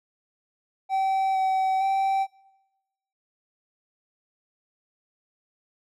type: tone with pitch steps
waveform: triangle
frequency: 770 / 762 / 776 Hz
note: G5 / G5 / G5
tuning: -31 / -49 / -18 cents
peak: -19 dBFS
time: 0.89-2.27 s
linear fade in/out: 50 ms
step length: 460 ms
effects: noise-tail reverb RT60 1.0 s tail -22 dB re dry